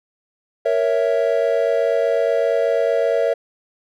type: chord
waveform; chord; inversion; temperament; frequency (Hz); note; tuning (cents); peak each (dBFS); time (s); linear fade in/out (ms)
triangle; A# diminished; none; equal; 466.2 / 554.4 / 659.3; A#4 / C#5 / E5; 0 / 0 / 0; -18; 0.65-3.34; 10
effects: none